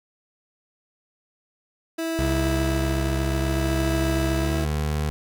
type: tone with tremolo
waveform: 30% pulse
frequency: 327.5 Hz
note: E4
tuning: 11 cents flat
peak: -21 dBFS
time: 1.98-4.65 s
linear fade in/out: 10 ms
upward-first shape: sine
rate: 0.61 Hz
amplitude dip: 40%
type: tone with pitch glide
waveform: 25% pulse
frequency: 68.2 to 75.24 Hz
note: C#2 to D2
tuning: -28 to +42 cents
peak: -19 dBFS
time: 2.19-5.1 s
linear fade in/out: 0 ms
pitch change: +170 cents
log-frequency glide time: 4.36-4.56 s
effects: none